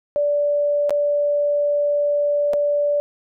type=tone with dropouts; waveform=sine; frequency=582 Hz; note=D5; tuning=16 cents flat; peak=-16 dBFS; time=0.16-3 s; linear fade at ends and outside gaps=0 ms; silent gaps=0.895-0.906 / 2.534-2.538 s; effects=none